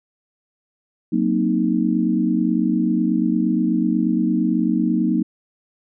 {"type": "chord", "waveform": "sine", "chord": "C half-diminished seventh", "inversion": "second", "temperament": "equal", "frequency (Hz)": [185, 233.1, 261.6, 311.1], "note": ["Gb3", "Bb3", "C4", "Eb4"], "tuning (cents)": [0, 0, 0, 0], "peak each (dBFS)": [-22, -20, -25, -21], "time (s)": [1.12, 5.23], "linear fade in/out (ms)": 10, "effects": []}